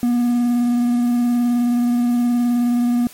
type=tone with vibrato; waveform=triangle; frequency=241.1 Hz; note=B3; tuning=41 cents flat; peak=-12 dBFS; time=0.03-3.07 s; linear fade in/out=0 ms; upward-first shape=sine; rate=19 Hz; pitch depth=17 cents each way; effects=white hiss -42 dBFS RMS until 3.13 s + MP3 64 kbps